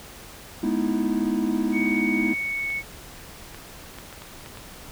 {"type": "chord", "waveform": "triangle", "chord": "E major seventh", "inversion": "first", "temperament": "equal with one note detuned", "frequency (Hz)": [212.5, 246.9, 311.1, 329.6], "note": ["G#3", "B3", "D#4", "E4"], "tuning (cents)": [40, 0, 0, 0], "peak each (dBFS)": -25, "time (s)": [0.63, 2.34], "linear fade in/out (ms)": 5}
{"type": "tone with pitch glide", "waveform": "sine", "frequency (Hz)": [2234, 2212], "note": ["C#7", "C#7"], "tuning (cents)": [13, -4], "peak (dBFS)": -25, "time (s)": [1.72, 2.83], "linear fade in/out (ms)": 50, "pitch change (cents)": -17, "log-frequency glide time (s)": [2.14, 2.7]}
{"type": "clicks", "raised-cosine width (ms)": 0.3, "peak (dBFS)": -24, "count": 7, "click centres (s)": [2.703, 3.546, 3.986, 4.127, 4.22, 4.461, 4.573]}
{"effects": ["pink hiss -43 dBFS RMS until 4.91 s"]}